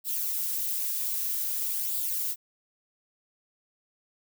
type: noise with flanger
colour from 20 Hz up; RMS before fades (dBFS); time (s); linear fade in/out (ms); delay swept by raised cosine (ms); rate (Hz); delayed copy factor
violet; -30; 0.04-2.36; 50; 0.24 to 4.44; 0.52; +0.5
effects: none